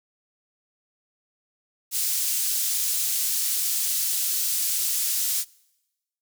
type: high-pass noise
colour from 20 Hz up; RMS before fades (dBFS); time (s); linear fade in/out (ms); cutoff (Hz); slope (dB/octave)
pink; -25; 1.91-5.45; 50; 6600; 12
effects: noise-tail reverb RT60 1.0 s tail -25 dB re dry